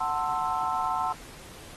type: chord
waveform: sine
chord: F# half-diminished seventh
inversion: none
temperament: equal with one note detuned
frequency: 740 / 889.7 / 1046.5 / 1318.5 Hz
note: F#5 / A5 / C6 / E6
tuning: 0 / +19 / 0 / 0 cents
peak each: -31 / -30 / -31 / -32 dBFS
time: 0-1.13 s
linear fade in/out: 10 ms
effects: pink hiss -47 dBFS RMS until 1.76 s + AAC 32 kbps